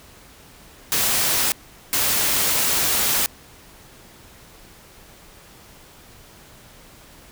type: noise bursts at uneven times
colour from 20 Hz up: white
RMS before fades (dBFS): -20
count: 2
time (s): 0.92-1.52 / 1.93-3.26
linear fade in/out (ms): 0
effects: pink hiss -47 dBFS RMS until 7.31 s